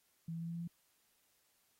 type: tone with pitch steps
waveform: sine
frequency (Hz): 164.81 / 165.96 / 167.11 / 168.27 / 169.44 / 170.62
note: E3 / E3 / E3 / E3 / E3 / F3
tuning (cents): 0 / +12 / +24 / +36 / +48 / -40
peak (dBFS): -39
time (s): 0.28-0.676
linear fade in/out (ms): 5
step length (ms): 66
effects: white hiss -75 dBFS RMS until 1.79 s + AAC 48 kbps